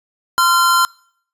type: tone pair together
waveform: square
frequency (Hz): 1032.3 / 1378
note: C6 / F6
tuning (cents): -24 / -24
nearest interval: perfect fourth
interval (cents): 500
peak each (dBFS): -16 / -13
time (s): 0.38-0.85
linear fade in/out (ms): 0
effects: noise-tail reverb RT60 0.6 s tail -25 dB re dry + resampled to 32000 Hz